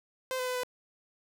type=tone with pitch steps; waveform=sawtooth; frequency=517 / 506 / 503 / 499.3 Hz; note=C5 / B4 / B4 / B4; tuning=-21 / +42 / +32 / +19 cents; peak=-27 dBFS; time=0.31-0.634 s; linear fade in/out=0 ms; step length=81 ms; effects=none